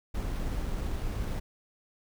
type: noise with sample-and-hold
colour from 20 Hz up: brown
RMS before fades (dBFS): -32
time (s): 0.14-1.4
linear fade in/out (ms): 10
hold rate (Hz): 7350
effects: none